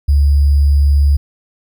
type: tone with sample-and-hold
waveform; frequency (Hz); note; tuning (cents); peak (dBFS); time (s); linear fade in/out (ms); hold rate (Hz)
sine; 71.2; C#2; +47; -7; 0.08-1.17; 10; 4900
effects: none